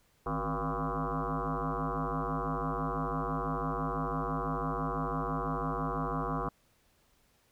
sine tone with frequency modulation, 480 Hz, B4, 49 cents flat, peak -30 dBFS, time 0.26-6.49 s, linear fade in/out 5 ms, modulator 106 Hz, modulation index 7.4, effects pink hiss -69 dBFS RMS until 7.51 s

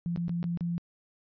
sine tone with dropouts, 171.4 Hz, F3, 32 cents flat, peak -28 dBFS, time 0.06-0.78 s, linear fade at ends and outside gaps 0 ms, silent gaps 0.161-0.174 / 0.282-0.294 / 0.429-0.441 / 0.574-0.608 s, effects resampled to 11025 Hz

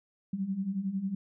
sine beating tone pair, 185.9 / 196.9 Hz, F#3 / G3, +8 / +8 cents, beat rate 11 Hz, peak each -36 / -31 dBFS, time 0.33-1.15 s, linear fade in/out 5 ms, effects none

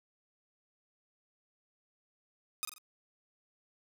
5% pulse tone with echo, 1244.5 Hz, D#6, in tune, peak -20 dBFS, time 2.63-2.65 s, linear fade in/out 0 ms, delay 44 ms, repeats 3, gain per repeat -7 dB, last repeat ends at 2.782 s, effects none

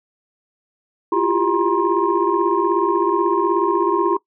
sine tone cluster, 339 / 355.3 / 397.8 / 951 / 1063 Hz, E4 / F4 / G4 / A#5 / C6, +49 / +30 / +25 / +34 / +27 cents, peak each -21 dBFS, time 1.12-4.17 s, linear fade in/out 5 ms, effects noise-tail reverb RT60 0.1 s tail -21 dB re dry + tanh soft clip ceiling -4 dBFS

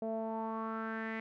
sawtooth tone with low-pass filter sweep, 222.5 Hz, A3, 20 cents sharp, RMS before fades -38 dBFS, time 0.02-1.2 s, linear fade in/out 2 ms, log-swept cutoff 600 to 2100 Hz, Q 4.9, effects none

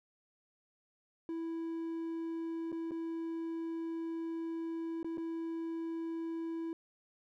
triangle tone with dropouts, 329.5 Hz, E4, 1 cent flat, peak -34 dBFS, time 1.29-6.73 s, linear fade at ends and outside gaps 1 ms, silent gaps 2.719-2.726 / 2.91-2.917 / 5.03-5.045 / 5.173-5.18 s, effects none

